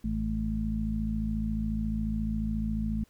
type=harmonic tone; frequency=54.2 Hz; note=A1; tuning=25 cents flat; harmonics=1 / 2 / 3 / 4; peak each=-32 / -38 / -38 / -30 dBFS; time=0.04-3.04 s; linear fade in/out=5 ms; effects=pink hiss -65 dBFS RMS until 3.09 s